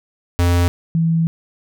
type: tone pair in turn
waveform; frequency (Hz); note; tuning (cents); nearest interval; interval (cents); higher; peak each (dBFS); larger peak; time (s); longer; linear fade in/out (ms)
square / sine; 87.31 / 164.34; F2 / E3; 0 / -5; major seventh; 1095; second; -13; neither; 0.39-0.68 / 0.95-1.27; second; 0
effects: none